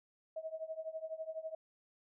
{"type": "tone with tremolo", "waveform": "sine", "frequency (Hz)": 639, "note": "D#5", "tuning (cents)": 46, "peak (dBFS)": -36, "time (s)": [0.36, 1.55], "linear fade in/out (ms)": 5, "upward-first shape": "triangle", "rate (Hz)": 12, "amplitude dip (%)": 95, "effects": []}